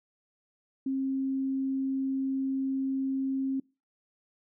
sine tone, 267.7 Hz, C4, 40 cents sharp, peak -27 dBFS, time 0.86-3.6 s, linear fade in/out 5 ms, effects noise-tail reverb RT60 0.3 s tail -25 dB re dry

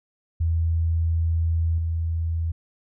sine tone with level steps, 82.41 Hz, E2, in tune, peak -19 / -22 dBFS, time 0.4-2.52 s, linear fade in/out 10 ms, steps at 1.78 s, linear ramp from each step 2 ms, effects none

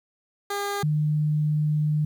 15% pulse / sine tone pair in turn, 404.1 / 151.37 Hz, G#4 / D#3, -47 / -47 cents, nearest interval octave + perfect fourth, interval 1700 cents, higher first, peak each -20 dBFS, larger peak neither, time 0.5-0.83 / 0.83-2.05 s, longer second, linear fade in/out 5 ms, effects 10-bit

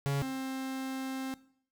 45% pulse tone pair in turn, 140 / 264.3 Hz, C#3 / C4, +18 / +18 cents, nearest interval major seventh, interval 1100 cents, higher second, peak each -28 / -34 dBFS, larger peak first, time 0.06-0.22 / 0.22-1.34 s, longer second, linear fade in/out 0 ms, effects noise-tail reverb RT60 0.6 s tail -19 dB re dry

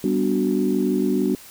sine chord, G major seventh, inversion none, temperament equal, 196 / 246.9 / 293.7 / 370 Hz, G3 / B3 / D4 / F#4, 0 / 0 / 0 / 0 cents, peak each -23 dBFS, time 0.04-1.35 s, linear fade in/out 2 ms, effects tanh soft clip ceiling -8 dBFS + white hiss -44 dBFS RMS until 1.5 s

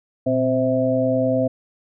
harmonic tone with a mistuned harmonic, 130 Hz, C3, 11 cents flat, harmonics 1 / 2 / 4 / 5, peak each -26 / -21 / -21 / -22 dBFS, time 0.26-1.48 s, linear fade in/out 10 ms, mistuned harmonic 1, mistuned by -120 cents, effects none

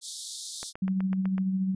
pink high-pass noise, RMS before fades -37 dBFS, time 0.01-0.73 s, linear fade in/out 50 ms, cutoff 3500 Hz, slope 96 dB/octave
click train, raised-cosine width 0.5 ms, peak -24 dBFS, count 7, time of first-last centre 0.63-1.381 s, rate 7.99 Hz
sine tone with tremolo, 189.5 Hz, F#3, 42 cents sharp, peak -23 dBFS, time 0.82-1.75 s, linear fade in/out 5 ms, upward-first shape sine, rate 14 Hz, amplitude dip 35%
effects resampled to 22050 Hz

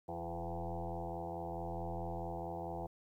sine tone with frequency modulation, 423.4 Hz, G#4, 33 cents sharp, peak -38 dBFS, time 0.08-2.87 s, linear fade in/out 10 ms, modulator 84.6 Hz, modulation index 5, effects 12-bit

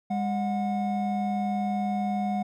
triangle tone pair together, 202.9 / 729.6 Hz, G#3 / F#5, -40 / -24 cents, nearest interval octave + minor seventh, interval 2216 cents, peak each -25 / -27 dBFS, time 0.1-2.43 s, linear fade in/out 10 ms, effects none

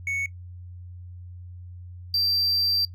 triangle tone pair in turn, 2217 / 4698 Hz, C#7 / D8, 0 / 0 cents, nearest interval octave + minor second, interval 1300 cents, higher second, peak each -23 / -19 dBFS, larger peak second, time 0.07-0.26 / 2.14-2.85 s, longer second, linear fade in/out 2 ms, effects noise-tail reverb RT60 0.1 s tail -19 dB re dry + added 89 Hz sine -38 dBFS peak until 2.94 s

